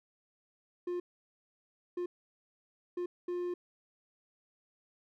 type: tone bursts at uneven times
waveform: triangle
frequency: 354.2 Hz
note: F4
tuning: 24 cents sharp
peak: -31 dBFS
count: 4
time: 0.87-1 / 1.97-2.06 / 2.97-3.06 / 3.28-3.54 s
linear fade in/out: 5 ms
effects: none